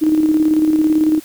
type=tone with tremolo; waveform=sine; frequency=311.1 Hz; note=D#4; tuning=in tune; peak=-9 dBFS; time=0.01-1.2 s; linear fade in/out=20 ms; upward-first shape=square; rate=18 Hz; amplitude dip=40%; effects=white hiss -41 dBFS RMS until 1.24 s